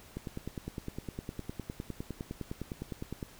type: click train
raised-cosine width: 3 ms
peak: -24 dBFS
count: 31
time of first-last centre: 0.17-3.228 s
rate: 9.81 Hz
effects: pink hiss -55 dBFS RMS until 3.39 s